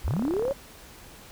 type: linear sweep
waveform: sine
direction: up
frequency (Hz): 41.2 to 574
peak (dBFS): -24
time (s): 0.04-0.53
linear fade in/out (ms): 10
type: click train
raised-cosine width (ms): 1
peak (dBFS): -20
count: 16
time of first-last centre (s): 0.08-0.51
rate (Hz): 34.9
effects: pink hiss -48 dBFS RMS until 1.31 s